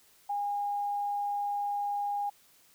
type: tone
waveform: sine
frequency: 815 Hz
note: G#5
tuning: 33 cents flat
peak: -29 dBFS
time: 0.29-2.3 s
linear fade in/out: 10 ms
effects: white hiss -62 dBFS RMS until 2.74 s